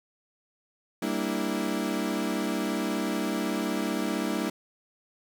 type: chord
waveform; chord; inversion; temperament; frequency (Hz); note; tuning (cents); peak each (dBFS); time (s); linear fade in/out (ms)
35% pulse; E half-diminished seventh; first; equal with one note detuned; 197.48 / 233.1 / 293.7 / 329.6; G3 / Bb3 / D4 / E4; +13 / 0 / 0 / 0; -31; 1.02-4.5; 5
effects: none